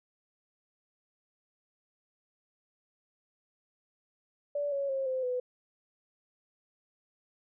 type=tone with pitch steps; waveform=sine; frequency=578 / 557.3 / 537.4 / 518.2 / 499.7 Hz; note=D5 / C#5 / C5 / C5 / B4; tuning=-28 / +9 / +46 / -17 / +20 cents; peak=-29 dBFS; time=4.55-5.4 s; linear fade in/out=5 ms; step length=170 ms; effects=none